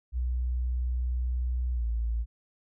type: tone with pitch glide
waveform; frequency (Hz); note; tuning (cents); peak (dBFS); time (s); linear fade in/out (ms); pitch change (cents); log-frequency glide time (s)
sine; 61.7 to 56.91; B1 to A#1; -1 to -41; -26; 0.12-2.26; 50; -140; 1.73-1.86
effects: none